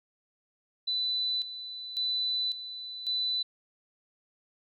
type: tone with tremolo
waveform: sine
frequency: 3992 Hz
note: B7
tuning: 18 cents sharp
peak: -27 dBFS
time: 0.87-3.43 s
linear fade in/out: 10 ms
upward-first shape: square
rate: 0.91 Hz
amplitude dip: 70%
effects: none